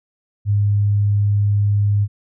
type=tone; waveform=sine; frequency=102.4 Hz; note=G#2; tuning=24 cents flat; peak=-13 dBFS; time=0.45-2.08 s; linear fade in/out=50 ms; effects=none